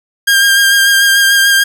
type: tone with vibrato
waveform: sawtooth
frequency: 1605 Hz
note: G6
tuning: 40 cents sharp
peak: -3 dBFS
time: 0.27-1.64 s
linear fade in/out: 10 ms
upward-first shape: sine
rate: 6.8 Hz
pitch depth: 20 cents each way
effects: none